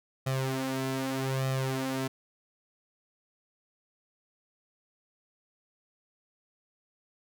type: tone with flanger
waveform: sawtooth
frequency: 132.7 Hz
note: C3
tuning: 25 cents sharp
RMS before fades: -31 dBFS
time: 0.26-2.08 s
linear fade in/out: 10 ms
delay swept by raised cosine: 1.6 to 4.6 ms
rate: 0.82 Hz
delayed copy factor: +0.75
effects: none